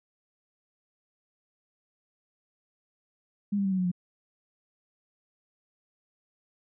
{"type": "tone with pitch steps", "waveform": "sine", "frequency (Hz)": [203.6, 198.15, 192.84, 187.68, 182.65, 177.76], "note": ["G#3", "G3", "G3", "F#3", "F#3", "F3"], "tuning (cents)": [-34, 19, -28, 25, -22, 31], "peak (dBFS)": -24, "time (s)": [3.52, 3.916], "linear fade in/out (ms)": 10, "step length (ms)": 66, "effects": []}